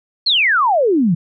sine exponential sweep, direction down, 4435 to 155.56 Hz, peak -11 dBFS, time 0.26-1.15 s, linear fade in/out 10 ms, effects none

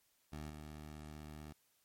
15% pulse tone with level steps, 75.8 Hz, D#2, 45 cents flat, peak -38 / -42 dBFS, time 0.32-1.53 s, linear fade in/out 10 ms, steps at 0.5 s, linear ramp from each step 5 ms, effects white hiss -75 dBFS RMS until 1.84 s + MP3 64 kbps

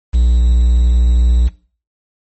triangle tone with quantisation, 59.9 Hz, A#1, 48 cents sharp, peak -6 dBFS, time 0.13-1.49 s, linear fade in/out 20 ms, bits 6, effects noise-tail reverb RT60 0.4 s tail -19 dB re dry + MP3 32 kbps

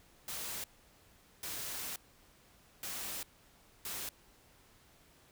white noise bursts at uneven times, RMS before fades -41 dBFS, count 4, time 0.28-0.64 / 1.43-1.96 / 2.83-3.23 / 3.85-4.09 s, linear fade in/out 2 ms, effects pink hiss -64 dBFS RMS until 5.31 s

